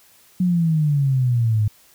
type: exponential sweep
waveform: sine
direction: down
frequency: 184.6 to 103.8 Hz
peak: -15 dBFS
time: 0.4-1.68 s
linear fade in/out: 5 ms
effects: white hiss -53 dBFS RMS until 1.94 s